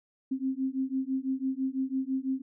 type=beating tone pair; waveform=sine; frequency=261.6 / 267.6 Hz; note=C4 / C4; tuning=0 / +39 cents; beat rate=6 Hz; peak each=-31 dBFS; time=0.31-2.42 s; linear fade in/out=10 ms; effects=none